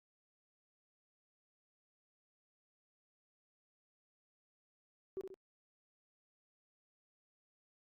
sine tone with echo, 381.3 Hz, G4, 48 cents flat, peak -37 dBFS, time 5.17-5.21 s, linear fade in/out 0 ms, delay 66 ms, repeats 2, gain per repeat -6 dB, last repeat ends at 5.342 s, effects tanh soft clip ceiling -33 dBFS + Opus 48 kbps

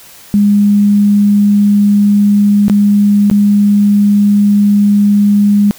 sine tone with dropouts, 204.5 Hz, G#3, 26 cents flat, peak -5 dBFS, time 0.34-5.71 s, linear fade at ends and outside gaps 0 ms, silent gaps 2.682-2.698 / 3.3-3.313 s, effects white hiss -37 dBFS RMS until 5.78 s

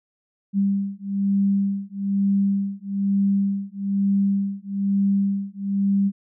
sine beating tone pair, 197.4 / 198.5 Hz, G3 / G3, +12 / +22 cents, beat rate 1.1 Hz, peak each -22 dBFS, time 0.53-6.12 s, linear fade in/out 50 ms, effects none

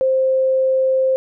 sine tone, 525 Hz, C5, 6 cents sharp, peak -13 dBFS, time 0.01-1.16 s, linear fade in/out 0 ms, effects none

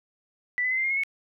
sine tone with pitch steps, 1975.5 / 2012 / 2050 / 2088 / 2127 / 2167 / 2207 Hz, B6 / B6 / C7 / C7 / C7 / C#7 / C#7, 0 / +32 / -36 / -4 / +28 / -40 / -8 cents, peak -23 dBFS, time 0.58-1.035 s, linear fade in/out 0 ms, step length 65 ms, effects none

